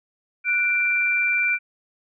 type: tone pair together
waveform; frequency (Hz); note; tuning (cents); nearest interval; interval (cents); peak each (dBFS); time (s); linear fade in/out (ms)
sine; 1476 / 2357; F#6 / D7; -5 / +6; minor sixth; 811; -25 / -19; 0.44-1.59; 50
effects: none